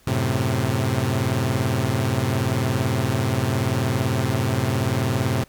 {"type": "chord", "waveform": "sawtooth", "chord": "F# diminished", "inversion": "none", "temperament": "equal", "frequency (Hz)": [92.5, 110, 130.81], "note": ["F#2", "A2", "C3"], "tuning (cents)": [0, 0, 0], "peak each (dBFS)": [-23, -20, -19], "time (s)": [0.07, 5.44], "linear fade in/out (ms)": 5, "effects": ["pink hiss -55 dBFS RMS until 5.48 s"]}